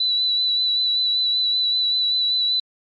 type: tone with vibrato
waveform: sine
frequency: 3967 Hz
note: B7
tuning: 7 cents sharp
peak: -17 dBFS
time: 0-2.6 s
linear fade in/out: 5 ms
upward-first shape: sine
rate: 5.2 Hz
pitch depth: 24 cents each way
effects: MP3 48 kbps